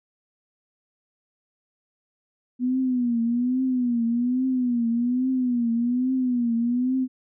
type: tone with vibrato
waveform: sine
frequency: 245.4 Hz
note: B3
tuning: 11 cents flat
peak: -20 dBFS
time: 2.59-7.08 s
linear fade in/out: 50 ms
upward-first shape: triangle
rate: 1.2 Hz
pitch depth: 120 cents each way
effects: none